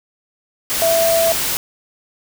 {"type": "tone in noise", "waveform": "sine", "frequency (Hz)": 663, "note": "E5", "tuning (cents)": 10, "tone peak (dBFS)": -13, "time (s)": [0.82, 1.32], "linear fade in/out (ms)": 0, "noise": "white", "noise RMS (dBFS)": -20, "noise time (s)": [0.7, 1.57], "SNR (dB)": 4, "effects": []}